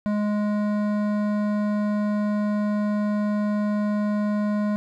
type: tone with hard clipping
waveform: sine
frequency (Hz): 208.5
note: G#3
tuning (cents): +7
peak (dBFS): -23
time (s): 0.06-4.76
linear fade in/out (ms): 0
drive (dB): 13
effects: none